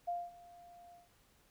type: tone with ADSR envelope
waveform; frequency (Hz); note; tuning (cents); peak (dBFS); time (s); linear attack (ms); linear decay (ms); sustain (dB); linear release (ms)
sine; 698.5; F5; 0; -33; 0.07-1.09; 16; 220; -21; 160
effects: pink hiss -69 dBFS RMS until 1.5 s

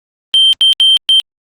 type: tone bursts at uneven times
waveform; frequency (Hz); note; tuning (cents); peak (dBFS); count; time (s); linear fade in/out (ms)
sine; 3136; G7; 0; -3; 4; 0.34-0.53 / 0.61-0.73 / 0.8-0.97 / 1.09-1.2; 0
effects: tanh soft clip ceiling -3 dBFS + Opus 32 kbps

